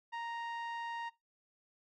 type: tone with low-pass filter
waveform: sawtooth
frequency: 932.3 Hz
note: A#5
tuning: in tune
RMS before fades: -41 dBFS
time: 0.12-1.1 s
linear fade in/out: 20 ms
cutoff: 2500 Hz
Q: 0.76
effects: noise-tail reverb RT60 0.2 s tail -20 dB re dry